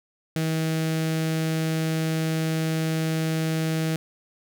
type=tone with notch filter; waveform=sawtooth; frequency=160 Hz; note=D#3; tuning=49 cents sharp; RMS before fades=-25 dBFS; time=0.36-3.96 s; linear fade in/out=0 ms; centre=1000 Hz; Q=1.6; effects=none